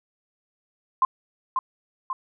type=tone with echo; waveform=sine; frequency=1046.5 Hz; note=C6; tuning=in tune; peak=-15 dBFS; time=1.02-1.05 s; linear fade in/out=2 ms; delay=540 ms; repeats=2; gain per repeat=-5 dB; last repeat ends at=2.13 s; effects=none